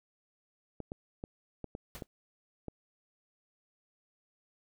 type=clicks; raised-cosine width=2 ms; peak=-26 dBFS; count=7; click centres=0.803 / 0.919 / 1.239 / 1.643 / 1.751 / 2.022 / 2.683 s
type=noise with exponential decay; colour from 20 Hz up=pink; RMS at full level=-41 dBFS; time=1.95-2.07 s; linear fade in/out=0 ms; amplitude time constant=25 ms
effects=none